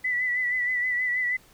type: tone with vibrato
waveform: sine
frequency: 1982 Hz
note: B6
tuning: 6 cents sharp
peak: -23 dBFS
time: 0.04-1.37 s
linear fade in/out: 10 ms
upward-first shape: sine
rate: 6.3 Hz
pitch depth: 38 cents each way
effects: pink hiss -56 dBFS RMS until 1.53 s